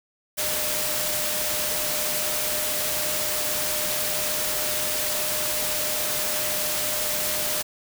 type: tone in noise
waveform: sine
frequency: 607 Hz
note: D#5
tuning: 43 cents flat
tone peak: -34 dBFS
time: 0.37-7.63 s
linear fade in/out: 20 ms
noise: white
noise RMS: -26 dBFS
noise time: 0.37-7.63 s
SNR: -11 dB
effects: none